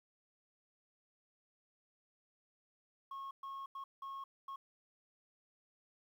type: tone bursts at uneven times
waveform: sine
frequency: 1090 Hz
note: C#6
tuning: 29 cents flat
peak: -40 dBFS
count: 5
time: 3.11-3.31 / 3.43-3.66 / 3.75-3.84 / 4.02-4.24 / 4.48-4.56 s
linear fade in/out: 5 ms
effects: tanh soft clip ceiling -42 dBFS + 12-bit